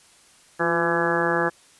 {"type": "harmonic tone with a mistuned harmonic", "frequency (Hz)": 168.5, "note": "E3", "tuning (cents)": 38, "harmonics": [1, 2, 3, 4, 5, 6, 7, 8, 9, 10], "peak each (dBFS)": [-31, -26, -26, -31, -29, -32, -30, -31, -31, -26], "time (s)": [0.59, 1.5], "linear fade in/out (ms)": 20, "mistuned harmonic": 2, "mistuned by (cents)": 46, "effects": ["white hiss -54 dBFS RMS until 1.79 s", "resampled to 24000 Hz"]}